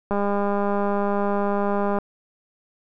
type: click train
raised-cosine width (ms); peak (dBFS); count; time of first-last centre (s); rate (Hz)
1; -11; 380; 0.11-1.986; 202
effects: none